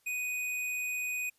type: tone with hard clipping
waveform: sine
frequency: 2489 Hz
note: D#7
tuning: in tune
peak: -33 dBFS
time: 0.06-1.3 s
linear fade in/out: 10 ms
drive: 18 dB
effects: white hiss -71 dBFS RMS until 1.38 s + resampled to 32000 Hz